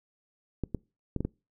clicks, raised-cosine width 3 ms, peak -17 dBFS, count 5, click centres 0.637 / 0.747 / 1.163 / 1.206 / 1.25 s, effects noise-tail reverb RT60 0.3 s tail -25 dB re dry

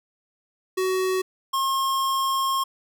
square tone pair in turn, 374.1 / 1074.7 Hz, F#4 / C6, +19 / +46 cents, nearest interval octave + tritone, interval 1827 cents, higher second, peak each -22 dBFS, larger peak neither, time 0.77-1.22 / 1.53-2.64 s, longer second, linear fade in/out 10 ms, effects none

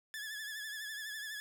sawtooth tone with vibrato, 1719 Hz, A6, 41 cents flat, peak -37 dBFS, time 0.14-1.4 s, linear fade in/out 0 ms, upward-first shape triangle, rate 12 Hz, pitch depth 71 cents each way, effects none

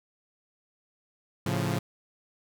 sawtooth chord, A augmented, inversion none, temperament equal, 110 / 138.59 / 174.61 Hz, A2 / C#3 / E#3, 0 / 0 / 0 cents, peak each -27 dBFS, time 1.46-1.79 s, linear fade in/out 5 ms, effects none

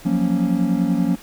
triangle chord, Gb major seventh, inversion third, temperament equal, 174.61 / 185 / 233.1 / 277.2 Hz, F3 / Gb3 / Bb3 / Db4, 0 / 0 / 0 / 0 cents, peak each -20 dBFS, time 0.05-1.16 s, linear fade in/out 10 ms, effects pink hiss -43 dBFS RMS until 1.22 s

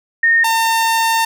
sine / sawtooth tone pair in turn, 1838 / 906.3 Hz, A#6 / A#5, -25 / -49 cents, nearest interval octave, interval 1224 cents, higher first, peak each -9 dBFS, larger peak neither, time 0.23-0.44 / 0.44-1.25 s, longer second, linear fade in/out 5 ms, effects none

